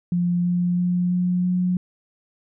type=tone with pitch steps; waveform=sine; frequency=175.4 / 176.72 / 178.05 / 179.4 / 180.75 Hz; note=F3 / F3 / F3 / F3 / F#3; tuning=+8 / +21 / +34 / +47 / -40 cents; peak=-18 dBFS; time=0.12-1.77 s; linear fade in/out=2 ms; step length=330 ms; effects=none